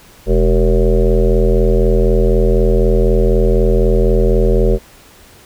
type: tone with frequency modulation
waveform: sine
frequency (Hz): 210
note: G#3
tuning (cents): +19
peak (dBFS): -9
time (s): 0.26-4.79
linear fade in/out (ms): 50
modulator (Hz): 84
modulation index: 3.8
effects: pink hiss -43 dBFS RMS until 5.45 s